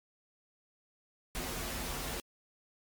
pink noise with comb filter, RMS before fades -38 dBFS, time 1.35-2.2 s, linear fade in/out 0 ms, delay 10 ms, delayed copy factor -0.65, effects MP3 96 kbps

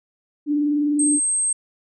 sine tone with vibrato, 293.7 Hz, D4, in tune, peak -17 dBFS, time 0.46-1.2 s, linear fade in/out 50 ms, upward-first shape triangle, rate 20 Hz, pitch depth 50 cents each way
sine tone, 8372 Hz, C9, in tune, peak -18 dBFS, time 0.99-1.53 s, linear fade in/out 5 ms
effects none

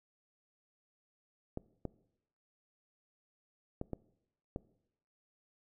clicks, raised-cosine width 2 ms, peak -24 dBFS, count 5, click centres 1.574 / 1.853 / 3.814 / 3.933 / 4.561 s, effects noise-tail reverb RT60 0.8 s tail -21 dB re dry

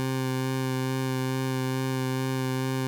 20% pulse tone with vibrato, 130.81 Hz, C3, in tune, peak -21 dBFS, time 0-2.87 s, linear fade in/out 0 ms, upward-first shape sine, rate 2.3 Hz, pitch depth 11 cents each way, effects none

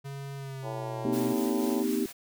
square tone with pitch glide, 138.59 to 125.63 Hz, C#3 to B2, 0 to +30 cents, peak -37 dBFS, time 0.04-1.34 s, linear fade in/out 20 ms, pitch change -170 cents, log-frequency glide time 0.36-0.99 s
harmonic tone, 111 Hz, A2, 16 cents sharp, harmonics 3 / 4 / 5 / 6 / 7 / 8 / 9, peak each -44 / -44 / -39 / -44 / -43 / -43 / -45 dBFS, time 0.62-1.85 s, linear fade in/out 50 ms
sine chord, C minor seventh, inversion third, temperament equal with one note detuned, 233.1 / 256.7 / 311.1 / 392 Hz, Bb3 / C4 / Eb4 / G4, 0 / -33 / 0 / 0 cents, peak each -31 dBFS, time 1.05-2.06 s, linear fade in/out 2 ms
white noise with tremolo, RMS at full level -41 dBFS, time 1.12-2.13 s, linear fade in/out 20 ms, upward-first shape sine, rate 4 Hz, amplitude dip 30%
effects none

